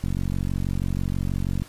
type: click train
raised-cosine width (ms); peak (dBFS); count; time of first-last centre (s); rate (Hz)
5; -14; 74; 0.04-1.62; 46.2
effects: pink hiss -48 dBFS RMS until 1.68 s + resampled to 32000 Hz